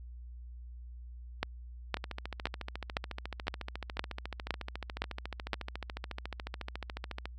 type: two click trains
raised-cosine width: 0.3 ms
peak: -14 / -22 dBFS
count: 9 / 75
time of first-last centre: 1.43-5.533 / 1.97-7.256 s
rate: 1.95 / 14 Hz
effects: added 60 Hz sine -44 dBFS peak until 7.38 s

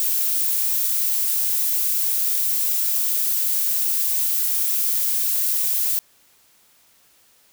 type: noise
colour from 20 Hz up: violet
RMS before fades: -21 dBFS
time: 0-5.99 s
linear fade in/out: 0 ms
effects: white hiss -57 dBFS RMS until 7.52 s

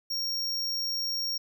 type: tone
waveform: square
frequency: 5560 Hz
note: F8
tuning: 9 cents flat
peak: -29 dBFS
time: 0.1-1.38 s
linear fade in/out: 10 ms
effects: none

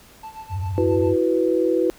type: tone with tremolo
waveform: triangle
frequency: 880 Hz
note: A5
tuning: in tune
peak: -30 dBFS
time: 0.23-1.13 s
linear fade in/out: 5 ms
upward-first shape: sine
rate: 7.5 Hz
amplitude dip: 80%
type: tone with vibrato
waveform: sine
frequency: 94.3 Hz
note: F#2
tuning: 33 cents sharp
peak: -23 dBFS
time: 0.49-1.17 s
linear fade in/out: 50 ms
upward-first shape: sine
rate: 15 Hz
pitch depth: 150 cents each way
type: chord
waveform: sine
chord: E suspended second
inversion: none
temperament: equal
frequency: 329.6 / 370 / 493.9 Hz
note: E4 / F#4 / B4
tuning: 0 / 0 / 0 cents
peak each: -21 dBFS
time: 0.78-1.9 s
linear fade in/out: 0 ms
effects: pink hiss -49 dBFS RMS until 1.98 s

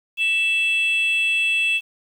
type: tone pair together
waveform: sine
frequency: 2652 / 3341 Hz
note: E7 / G#7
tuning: +10 / +10 cents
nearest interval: major third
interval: 400 cents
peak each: -16 / -24 dBFS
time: 0.17-1.81 s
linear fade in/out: 50 ms
effects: tanh soft clip ceiling -14 dBFS + 8-bit

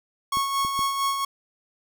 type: tone with tremolo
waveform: 45% pulse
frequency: 1101 Hz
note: C#6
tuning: 12 cents flat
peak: -21 dBFS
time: 0.32-1.25 s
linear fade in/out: 5 ms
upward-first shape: sine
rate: 4.4 Hz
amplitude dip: 45%
type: clicks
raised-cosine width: 3 ms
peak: -24 dBFS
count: 3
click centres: 0.371 / 0.649 / 0.792 s
effects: none

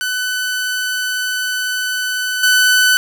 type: tone with level steps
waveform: sawtooth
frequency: 1502 Hz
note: F#6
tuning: 26 cents sharp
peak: -14 / -6 dBFS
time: 0.01-2.97 s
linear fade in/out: 0 ms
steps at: 2.43 s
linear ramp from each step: 5 ms
effects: none

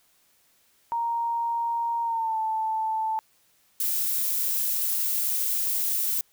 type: tone with pitch glide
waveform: sine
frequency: 932.3 to 880 Hz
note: A#5 to A5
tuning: 0 to 0 cents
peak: -24 dBFS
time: 0.92-3.19 s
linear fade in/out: 0 ms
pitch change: -100 cents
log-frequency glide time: 2.03-2.38 s
type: noise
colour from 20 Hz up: violet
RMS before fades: -26 dBFS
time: 3.8-6.21 s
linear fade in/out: 2 ms
effects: white hiss -64 dBFS RMS until 6.32 s

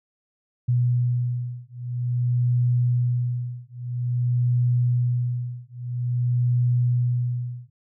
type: beating tone pair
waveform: sine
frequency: 122.2 / 122.7 Hz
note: B2 / B2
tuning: -18 / -11 cents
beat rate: 0.5 Hz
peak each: -23 dBFS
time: 0.68-7.7 s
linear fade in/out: 10 ms
effects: none

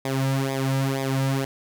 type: tone with flanger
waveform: sawtooth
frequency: 134.7 Hz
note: C#3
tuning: 49 cents flat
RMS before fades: -24 dBFS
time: 0.05-1.45 s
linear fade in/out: 2 ms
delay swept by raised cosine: 0.69 to 2.79 ms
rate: 2.1 Hz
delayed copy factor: -0.8
effects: none

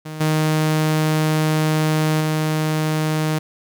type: tone with level steps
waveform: sawtooth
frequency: 155.56 Hz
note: D#3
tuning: in tune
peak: -25 / -12 / -14 dBFS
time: 0.05-3.39 s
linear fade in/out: 10 ms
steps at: 0.2 / 2.2 s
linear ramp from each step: 10 ms
effects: none

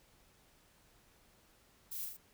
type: noise with echo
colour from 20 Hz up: violet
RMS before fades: -43 dBFS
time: 1.91-2.06 s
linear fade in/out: 10 ms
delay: 37 ms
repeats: 3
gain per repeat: -3 dB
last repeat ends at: 2.171 s
effects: pink hiss -67 dBFS RMS until 2.33 s

